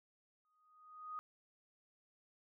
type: tone with exponential growth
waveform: sine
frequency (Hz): 1244.5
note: D#6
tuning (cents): 0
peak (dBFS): -40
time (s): 0.45-1.19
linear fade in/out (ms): 0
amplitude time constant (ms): 160
effects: none